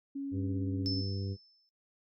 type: tone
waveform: sine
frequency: 277.2 Hz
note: C#4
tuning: in tune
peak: -34 dBFS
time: 0.15-1.02 s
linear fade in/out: 10 ms
type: harmonic tone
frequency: 98 Hz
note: G2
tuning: in tune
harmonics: 1 / 2 / 3 / 4 / 5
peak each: -34 / -43 / -45 / -46 / -51 dBFS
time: 0.31-1.37 s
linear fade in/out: 50 ms
type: tone with exponential decay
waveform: sine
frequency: 5274 Hz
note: E8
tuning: in tune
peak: -32 dBFS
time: 0.86-1.69 s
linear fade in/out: 0 ms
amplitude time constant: 180 ms
effects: noise-tail reverb RT60 0.1 s tail -18 dB re dry